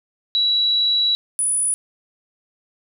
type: tone pair in turn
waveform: sine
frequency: 3914 / 9863 Hz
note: B7 / D#9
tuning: -16 / -16 cents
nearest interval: octave + major third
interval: 1600 cents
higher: second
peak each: -15 / -17 dBFS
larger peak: first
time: 0.35-1.15 / 1.39-1.74 s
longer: first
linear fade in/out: 0 ms
effects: 9-bit